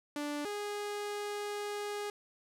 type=tone pair in turn; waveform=sawtooth; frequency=293 / 412.7 Hz; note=D4 / G#4; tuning=-4 / -11 cents; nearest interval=tritone; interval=593 cents; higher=second; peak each=-31 / -32 dBFS; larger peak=first; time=0.16-0.45 / 0.45-2.1 s; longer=second; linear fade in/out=2 ms; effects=low-pass 12000 Hz 12 dB/octave

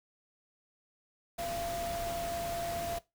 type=tone in noise; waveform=sine; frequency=684 Hz; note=F5; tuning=36 cents flat; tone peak=-35 dBFS; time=1.38-2.99 s; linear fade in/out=10 ms; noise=pink; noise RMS=-41 dBFS; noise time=1.38-2.99 s; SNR=+3 dB; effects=noise-tail reverb RT60 0.2 s tail -18 dB re dry

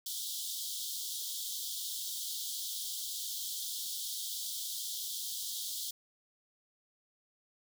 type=high-pass noise; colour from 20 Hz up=pink; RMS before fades=-39 dBFS; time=0.06-5.91 s; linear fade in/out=5 ms; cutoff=3200 Hz; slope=96 dB/octave; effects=none

